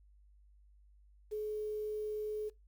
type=tone with quantisation; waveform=sine; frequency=425.5 Hz; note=G#4; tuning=42 cents sharp; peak=-35 dBFS; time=1.31-2.5 s; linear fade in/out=20 ms; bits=10; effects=noise-tail reverb RT60 0.2 s tail -21 dB re dry + added 50 Hz sine -60 dBFS peak until 2.67 s